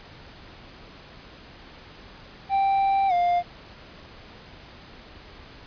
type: tone with pitch glide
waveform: triangle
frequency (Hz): 784 to 702.5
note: G5 to F5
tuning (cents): 0 to +10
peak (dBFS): -17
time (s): 2.49-3.43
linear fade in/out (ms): 50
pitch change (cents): -190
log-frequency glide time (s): 3.08-3.13
effects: pink hiss -46 dBFS RMS until 5.66 s + resampled to 11025 Hz